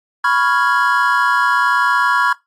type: chord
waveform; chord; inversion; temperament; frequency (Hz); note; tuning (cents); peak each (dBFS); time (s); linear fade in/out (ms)
triangle; C# dominant seventh; third; equal; 987.8 / 1108.7 / 1396.9 / 1661.2; B5 / C#6 / E#6 / G#6; 0 / 0 / 0 / 0; -16; 0.24-2.33; 5
effects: noise-tail reverb RT60 0.2 s tail -22 dB re dry + AAC 64 kbps